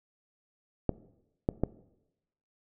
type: clicks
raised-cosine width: 2 ms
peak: -12 dBFS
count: 3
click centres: 0.893 / 1.489 / 1.636 s
effects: noise-tail reverb RT60 0.9 s tail -19 dB re dry